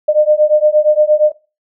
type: beating tone pair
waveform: sine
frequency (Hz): 602 / 610.6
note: D5 / D#5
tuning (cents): +43 / -33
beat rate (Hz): 8.6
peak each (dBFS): -11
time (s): 0.08-1.32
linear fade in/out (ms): 10
effects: noise-tail reverb RT60 0.3 s tail -19 dB re dry